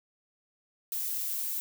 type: noise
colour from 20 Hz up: violet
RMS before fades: -33 dBFS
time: 0.92-1.6 s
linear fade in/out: 0 ms
effects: none